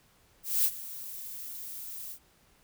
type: noise with ADSR envelope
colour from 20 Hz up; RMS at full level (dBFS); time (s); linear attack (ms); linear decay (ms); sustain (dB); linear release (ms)
violet; -24; 0.43-2.19; 220; 52; -17; 73
effects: pink hiss -64 dBFS RMS until 2.63 s